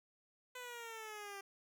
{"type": "exponential sweep", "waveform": "10% pulse", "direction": "down", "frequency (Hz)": [505, 392], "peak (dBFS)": -38, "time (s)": [0.55, 1.41], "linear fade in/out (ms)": 5, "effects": []}